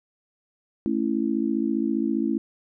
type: chord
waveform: sine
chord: A major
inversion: none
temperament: just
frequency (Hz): 220 / 275 / 330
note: A3 / C#4 / E4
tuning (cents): 0 / -14 / +2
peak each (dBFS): -26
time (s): 0.86-2.38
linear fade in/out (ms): 0
effects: none